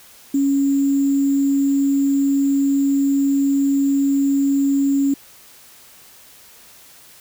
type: tone with sample-and-hold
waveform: sine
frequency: 277.2 Hz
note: C#4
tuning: in tune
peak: -14 dBFS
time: 0.34-5.14 s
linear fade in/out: 5 ms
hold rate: 7350 Hz
effects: white hiss -46 dBFS RMS until 7.2 s